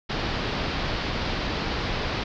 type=low-pass noise; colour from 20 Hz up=pink; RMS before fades=-28 dBFS; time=0.09-2.24 s; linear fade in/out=10 ms; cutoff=5000 Hz; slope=48 dB/octave; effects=none